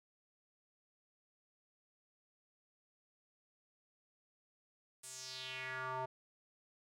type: tone with band-pass filter sweep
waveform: square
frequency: 129.7 Hz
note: C3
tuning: 15 cents flat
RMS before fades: -44 dBFS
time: 5.03-6.06 s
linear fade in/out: 10 ms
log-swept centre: 9200 to 780 Hz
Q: 3.3
effects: none